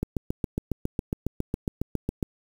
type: click train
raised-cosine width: 3 ms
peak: -13 dBFS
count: 17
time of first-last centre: 0.03-2.228 s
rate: 7.28 Hz
effects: 7-bit